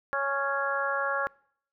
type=harmonic tone; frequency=277.2 Hz; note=C#4; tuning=in tune; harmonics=2 / 3 / 4 / 5 / 6; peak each=-32 / -36 / -32 / -31 / -32 dBFS; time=0.13-1.27 s; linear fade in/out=0 ms; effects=noise-tail reverb RT60 0.6 s tail -24 dB re dry